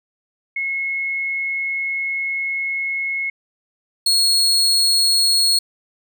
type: tone pair in turn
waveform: sine / 35% pulse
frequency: 2175 / 4317 Hz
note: C#7 / C#8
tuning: -33 / -47 cents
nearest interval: octave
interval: 1186 cents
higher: second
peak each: -20 / -12 dBFS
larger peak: second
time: 0.56-3.3 / 4.06-5.59 s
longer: first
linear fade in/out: 5 ms
effects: none